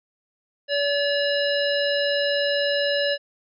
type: harmonic tone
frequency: 572 Hz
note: D5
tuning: 46 cents flat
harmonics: 1 / 3 / 5 / 7 / 9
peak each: -22 / -27 / -29 / -30 / -32 dBFS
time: 0.68-3.18 s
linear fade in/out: 50 ms
effects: none